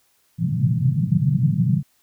white band-pass noise, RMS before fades -19 dBFS, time 0.38-1.83 s, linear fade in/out 50 ms, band 120 to 170 Hz, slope 48 dB/octave, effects white hiss -63 dBFS RMS until 2.02 s

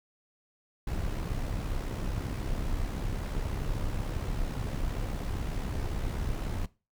brown noise with amplitude modulation, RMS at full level -30 dBFS, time 0.87-6.66 s, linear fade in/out 5 ms, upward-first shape sine, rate 67.4 Hz, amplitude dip 50%, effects noise-tail reverb RT60 0.3 s tail -20 dB re dry

